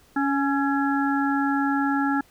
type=harmonic tone with a mistuned harmonic; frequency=279 Hz; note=C#4; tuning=11 cents sharp; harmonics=1 / 3 / 5 / 6; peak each=-22 / -27 / -29 / -30 dBFS; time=0.16-2.21 s; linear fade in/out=5 ms; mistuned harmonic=5; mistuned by=-44 cents; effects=pink hiss -57 dBFS RMS until 2.3 s